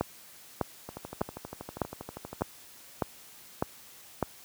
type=two click trains; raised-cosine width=1 ms; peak=-24 / -12 dBFS; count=20 / 8; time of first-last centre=0.89-2.41 / 0.01-4.227 s; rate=12.5 / 1.66 Hz; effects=white hiss -52 dBFS RMS until 4.44 s + high-pass 60 Hz 12 dB/octave